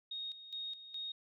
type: tone with tremolo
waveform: sine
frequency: 3729 Hz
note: A#7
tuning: in tune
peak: -39 dBFS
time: 0.11-1.12 s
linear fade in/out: 5 ms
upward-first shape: square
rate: 2.4 Hz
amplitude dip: 70%
effects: none